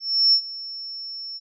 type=tone with ADSR envelope; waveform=sine; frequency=5400 Hz; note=E8; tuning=41 cents sharp; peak=-12 dBFS; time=0-1.4 s; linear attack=330 ms; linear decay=78 ms; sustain=-19 dB; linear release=35 ms; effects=none